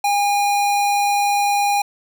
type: tone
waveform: square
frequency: 813 Hz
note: G#5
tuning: 37 cents flat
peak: -16 dBFS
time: 0.04-1.82 s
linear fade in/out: 5 ms
effects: none